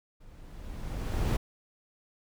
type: noise with level ramp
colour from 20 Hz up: brown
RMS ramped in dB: -53 to -24 dBFS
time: 0.2-1.37 s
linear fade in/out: 10 ms
effects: none